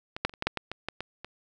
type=clicks; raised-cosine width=0.3 ms; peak=-19 / -8 / -30 / -30 / -14 / -8 / -14 / -18 / -15 / -18 / -23 dBFS; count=11; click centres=0.165 / 0.25 / 0.295 / 0.338 / 0.424 / 0.47 / 0.573 / 0.716 / 0.886 / 1.006 / 1.246 s; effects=none